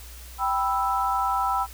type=chord; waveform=sine; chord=E minor; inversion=first; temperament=equal; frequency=784 / 987.8 / 1318.5 Hz; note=G5 / B5 / E6; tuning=0 / 0 / 0 cents; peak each=-26 dBFS; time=0.38-1.67 s; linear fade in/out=50 ms; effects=added 60 Hz sine -41 dBFS peak until 1.73 s + white hiss -46 dBFS RMS until 1.73 s